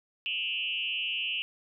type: tone with frequency modulation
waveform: sine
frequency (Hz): 2794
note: F7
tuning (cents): 0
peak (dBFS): -29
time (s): 0.26-1.42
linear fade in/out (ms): 0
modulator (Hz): 185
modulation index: 1.4
effects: none